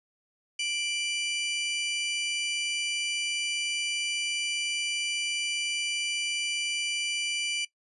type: tone pair together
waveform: sawtooth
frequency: 2349 / 2963 Hz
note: D7 / F#7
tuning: 0 / +2 cents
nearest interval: major third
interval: 402 cents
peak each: -28 dBFS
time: 0.59-7.65 s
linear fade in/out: 5 ms
effects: noise-tail reverb RT60 0.1 s tail -19 dB re dry + resampled to 24000 Hz